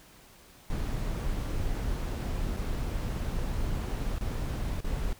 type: noise with dropouts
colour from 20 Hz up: brown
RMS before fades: -31 dBFS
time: 0.7-5.13 s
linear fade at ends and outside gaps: 1 ms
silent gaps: 2.566-2.57 / 4.185-4.21 / 4.805-4.845 s
effects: pink hiss -55 dBFS RMS until 5.19 s